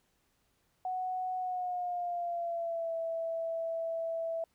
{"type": "tone with pitch glide", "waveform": "sine", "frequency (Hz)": [740, 659.3], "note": ["F#5", "E5"], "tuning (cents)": [0, 0], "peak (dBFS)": -32, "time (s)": [0.85, 4.44], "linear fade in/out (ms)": 2, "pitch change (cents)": -200, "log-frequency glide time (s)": [1.37, 2.94], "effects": ["pink hiss -74 dBFS RMS until 4.54 s"]}